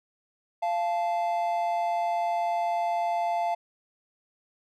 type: tone pair together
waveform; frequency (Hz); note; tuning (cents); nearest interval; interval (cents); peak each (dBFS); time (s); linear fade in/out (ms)
triangle; 692 / 871.9; F5 / A5; -16 / -16; major third; 400; -24 / -28; 0.62-3.55; 10
effects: none